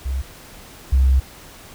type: tone pair in turn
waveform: sine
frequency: 66 / 66 Hz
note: C2 / C2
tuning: +16 / +16 cents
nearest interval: unison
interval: 0 cents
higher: neither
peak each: -20 / -10 dBFS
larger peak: second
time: 0.05-0.22 / 0.92-1.2 s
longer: second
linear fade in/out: 10 ms
effects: tanh soft clip ceiling -8 dBFS + pink hiss -42 dBFS RMS until 1.74 s